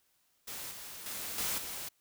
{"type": "noise with level steps", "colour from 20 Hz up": "white", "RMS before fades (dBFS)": [-42, -46, -40, -34, -41], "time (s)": [0.47, 1.89], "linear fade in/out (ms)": 10, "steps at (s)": [0.71, 1.06, 1.38, 1.58], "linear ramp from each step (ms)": 2, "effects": ["white hiss -73 dBFS RMS until 2 s"]}